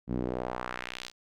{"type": "tone with band-pass filter sweep", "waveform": "sawtooth", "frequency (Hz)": 61.74, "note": "B1", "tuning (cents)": 0, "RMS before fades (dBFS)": -35, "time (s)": [0.07, 1.12], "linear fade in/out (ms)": 50, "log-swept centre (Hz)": [210, 4900], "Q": 1.5, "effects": []}